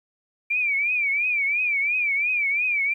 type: tone with vibrato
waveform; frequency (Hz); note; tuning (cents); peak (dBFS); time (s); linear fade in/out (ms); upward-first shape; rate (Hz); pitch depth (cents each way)
sine; 2349; D7; 0; -20; 0.5-2.94; 10; triangle; 2.9; 140
effects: 10-bit